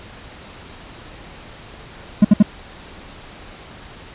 triangle tone bursts, 207.7 Hz, G#3, in tune, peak -3 dBFS, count 3, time 2.22-2.427 s, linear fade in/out 5 ms, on 27 ms, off 63 ms, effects pink hiss -39 dBFS RMS until 4.14 s + resampled to 8000 Hz

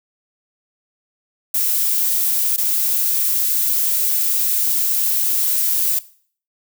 violet noise with dropouts, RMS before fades -18 dBFS, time 1.54-5.99 s, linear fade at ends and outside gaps 5 ms, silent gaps 2.564-2.579 s, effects noise-tail reverb RT60 0.5 s tail -18 dB re dry

